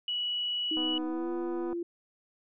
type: tone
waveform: sine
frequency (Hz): 2936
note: F#7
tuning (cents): -14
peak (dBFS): -29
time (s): 0.08-0.98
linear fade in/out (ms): 2
type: tone with pitch glide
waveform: sine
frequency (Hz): 315 to 343.5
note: D#4 to F4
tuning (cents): +21 to -29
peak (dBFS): -31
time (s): 0.71-1.83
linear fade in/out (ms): 5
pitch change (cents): +150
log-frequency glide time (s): 1.04-1.31
type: click train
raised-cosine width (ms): 1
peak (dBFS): -29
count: 239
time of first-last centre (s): 0.77-1.73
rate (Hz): 248
effects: none